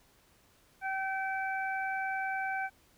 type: harmonic tone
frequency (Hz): 770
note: G5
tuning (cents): -31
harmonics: 1 / 2 / 3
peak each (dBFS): -34 / -35 / -41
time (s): 0.81-2.7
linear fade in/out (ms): 50
effects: pink hiss -65 dBFS RMS until 2.97 s